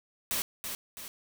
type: noise with echo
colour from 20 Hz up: white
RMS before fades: -31 dBFS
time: 0.31-0.42 s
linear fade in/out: 0 ms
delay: 330 ms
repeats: 2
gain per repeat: -6 dB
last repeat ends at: 1.08 s
effects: none